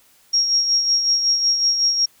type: tone with tremolo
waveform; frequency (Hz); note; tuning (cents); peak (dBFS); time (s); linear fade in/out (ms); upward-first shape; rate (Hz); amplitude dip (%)
sine; 5588; F8; 0; -13; 0.33-2.06; 10; sine; 5.4; 50
effects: white hiss -55 dBFS RMS until 2.2 s